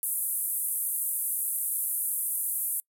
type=band-pass noise; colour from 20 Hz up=pink; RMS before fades=-30 dBFS; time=0.03-2.8 s; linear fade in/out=0 ms; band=9500 to 14000 Hz; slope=48 dB/octave; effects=noise-tail reverb RT60 0.1 s tail -26 dB re dry